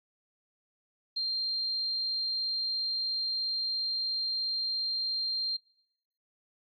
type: tone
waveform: sine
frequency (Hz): 4181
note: C8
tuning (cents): -2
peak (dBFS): -29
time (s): 1.16-5.57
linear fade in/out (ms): 10
effects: noise-tail reverb RT60 0.8 s tail -23 dB re dry + AAC 48 kbps